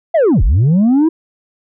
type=linear two-way sweep; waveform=sine; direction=down then up; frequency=698.5 to 33.17 to 333.4 Hz; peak=-5 dBFS; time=0.14-1.09 s; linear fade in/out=10 ms; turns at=0.43 s; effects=tanh soft clip ceiling -7 dBFS